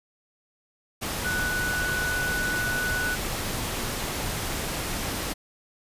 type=tone in noise; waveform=sine; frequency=1481 Hz; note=F#6; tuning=1 cent sharp; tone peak=-26 dBFS; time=1.24-3.16 s; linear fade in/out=20 ms; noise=pink; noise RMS=-30 dBFS; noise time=1.01-5.34 s; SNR=+1 dB; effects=resampled to 32000 Hz